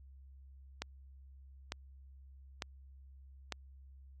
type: click train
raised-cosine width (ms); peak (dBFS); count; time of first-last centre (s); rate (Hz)
0.2; -20; 4; 0.82-3.523; 1.11
effects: added 67 Hz sine -53 dBFS peak until 4.2 s + AAC 32 kbps